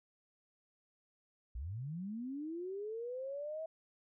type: linear sweep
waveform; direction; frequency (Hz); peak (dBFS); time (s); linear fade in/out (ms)
sine; up; 51.9 to 650; -39; 1.55-3.66; 5
effects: none